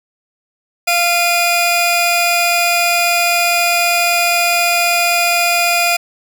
sawtooth tone pair together, 692.3 / 2445 Hz, F5 / D#7, -15 / -31 cents, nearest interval octave + minor seventh, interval 2184 cents, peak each -11 dBFS, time 0.87-5.97 s, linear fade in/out 10 ms, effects none

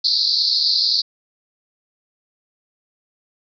pink band-pass noise, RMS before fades -18 dBFS, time 0.04-1.02 s, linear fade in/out 10 ms, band 4100 to 4900 Hz, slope 96 dB/octave, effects none

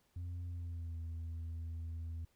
sine tone with pitch glide, 87.7 to 82.3 Hz, F2 to E2, +8 to -2 cents, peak -37 dBFS, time 0.16-2.25 s, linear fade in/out 5 ms, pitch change -110 cents, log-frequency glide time 0.46-0.98 s, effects tanh soft clip ceiling -39 dBFS + pink hiss -75 dBFS RMS until 2.35 s

